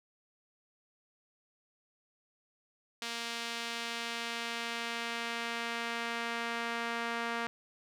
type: tone with band-pass filter sweep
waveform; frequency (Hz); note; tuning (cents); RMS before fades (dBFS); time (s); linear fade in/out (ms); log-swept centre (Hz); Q
sawtooth; 233.1; A#3; 0; -37; 3.02-7.47; 0; 3800 to 1600; 0.93
effects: none